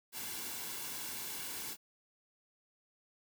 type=noise with comb filter; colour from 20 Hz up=white; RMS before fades=-42 dBFS; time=0.12-1.77 s; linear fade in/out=50 ms; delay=1.6 ms; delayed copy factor=-0.5; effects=none

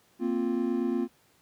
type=chord; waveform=triangle; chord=Bb suspended second; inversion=none; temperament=equal; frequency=233.1 / 261.6 / 349.2 Hz; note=Bb3 / C4 / F4; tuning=0 / 0 / 0 cents; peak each=-28 dBFS; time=0.19-1.08 s; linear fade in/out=50 ms; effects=pink hiss -64 dBFS RMS until 1.41 s + high-pass 100 Hz 12 dB/octave

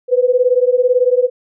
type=beating tone pair; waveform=sine; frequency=490.3 / 508.3 Hz; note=B4 / B4; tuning=-13 / +50 cents; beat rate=18 Hz; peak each=-13 dBFS; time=0.08-1.3 s; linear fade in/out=50 ms; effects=none

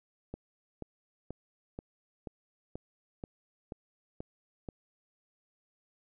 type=click train; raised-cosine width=2 ms; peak=-26 dBFS; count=10; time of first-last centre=0.34-4.688 s; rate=2.07 Hz; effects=none

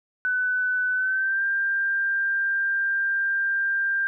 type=tone with pitch glide; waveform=sine; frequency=1501 to 1589.3 Hz; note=F#6 to G6; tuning=+24 to +23 cents; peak=-21 dBFS; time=0.25-4.07 s; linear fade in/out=0 ms; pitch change=+99 cents; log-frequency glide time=0.93-1.44 s; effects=none

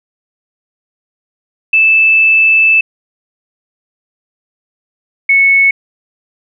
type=tone pair in turn; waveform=sine; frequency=2632 / 2206 Hz; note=E7 / C#7; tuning=-3 / -9 cents; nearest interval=minor third; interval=306 cents; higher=first; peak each=-5 dBFS; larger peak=neither; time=1.73-2.81 / 5.29-5.71 s; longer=first; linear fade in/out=5 ms; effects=none

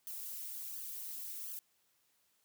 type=noise with flanger; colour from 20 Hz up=violet; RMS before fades=-44 dBFS; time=0.07-1.59 s; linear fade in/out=0 ms; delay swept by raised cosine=0.64 to 4.04 ms; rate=1.4 Hz; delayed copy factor=+1; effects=white hiss -75 dBFS RMS until 2.44 s + high-pass 60 Hz 12 dB/octave

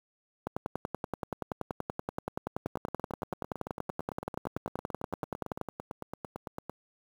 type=two click trains; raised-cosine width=1 ms; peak=-18 / -23 dBFS; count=55 / 37; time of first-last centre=0.47-5.613 / 2.66-6.696 s; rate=10.5 / 8.92 Hz; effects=high-pass 80 Hz 12 dB/octave + 8-bit

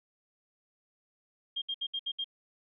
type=tone bursts; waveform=sine; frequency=3215 Hz; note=G7; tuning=43 cents sharp; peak=-31 dBFS; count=6; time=1.56-2.244 s; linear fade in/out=10 ms; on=59 ms; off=66 ms; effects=none

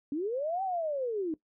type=linear two-way sweep; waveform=sine; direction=up then down; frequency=270 to 784 to 300.5 Hz; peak=-29 dBFS; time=0.12-1.34 s; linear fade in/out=2 ms; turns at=0.63 s; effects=noise-tail reverb RT60 0.1 s tail -18 dB re dry

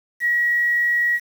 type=tone with quantisation; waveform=sine; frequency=1912 Hz; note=A#6; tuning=43 cents sharp; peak=-16 dBFS; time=0.2-1.2 s; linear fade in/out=50 ms; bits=7; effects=none

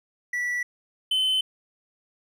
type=tone pair in turn; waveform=triangle; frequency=1955 / 3053 Hz; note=B6 / G7; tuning=-18 / -46 cents; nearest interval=minor sixth; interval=772 cents; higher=second; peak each=-23 / -19 dBFS; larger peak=second; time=0.33-0.63 / 1.11-1.41 s; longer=neither; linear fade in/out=5 ms; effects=none

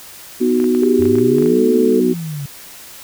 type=chord; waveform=sine; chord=B major; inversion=none; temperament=equal; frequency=246.9 / 311.1 / 370 Hz; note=B3 / D#4 / F#4; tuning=0 / 0 / 0 cents; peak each=-15 / -21 / -15 dBFS; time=0.4-2.14 s; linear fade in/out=20 ms
type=clicks; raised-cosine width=0.5 ms; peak=-17 dBFS; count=11; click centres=0.601 / 0.642 / 0.749 / 0.834 / 1.023 / 1.055 / 1.155 / 1.185 / 1.384 / 1.424 / 1.46 s
type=tone with pitch glide; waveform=sine; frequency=396 to 439.4 Hz; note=G4 to A4; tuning=+18 to -2 cents; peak=-15 dBFS; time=0.82-2 s; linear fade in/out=5 ms; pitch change=+180 cents; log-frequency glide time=1.25-1.62 s
type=exponential two-way sweep; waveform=sine; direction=up then down; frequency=87.31 to 233.1 to 137.9 Hz; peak=-22 dBFS; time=0.99-2.46 s; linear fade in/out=5 ms; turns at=1.73 s
effects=white hiss -37 dBFS RMS until 3.03 s

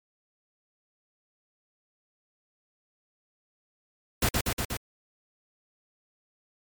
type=noise with echo; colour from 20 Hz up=pink; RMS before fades=-24 dBFS; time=4.22-4.29 s; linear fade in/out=5 ms; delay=120 ms; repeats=4; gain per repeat=-2 dB; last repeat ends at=4.77 s; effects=MP3 96 kbps

